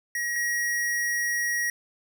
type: tone pair in turn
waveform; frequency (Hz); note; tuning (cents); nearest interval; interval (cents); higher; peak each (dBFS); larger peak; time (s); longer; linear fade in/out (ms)
square; 1900 / 1900; A#6 / A#6; +33 / +33; unison; 0; neither; -27 / -25; second; 0.15-0.36 / 0.36-1.7; second; 2
effects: none